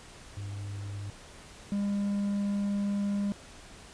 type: tone pair in turn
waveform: triangle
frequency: 100.9 / 201.8 Hz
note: G#2 / G#3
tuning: -49 / -49 cents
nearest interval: octave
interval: 1200 cents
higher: second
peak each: -33 / -25 dBFS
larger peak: second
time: 0.37-1.1 / 1.72-3.32 s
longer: second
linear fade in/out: 0 ms
effects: pink hiss -50 dBFS RMS until 3.93 s + resampled to 22050 Hz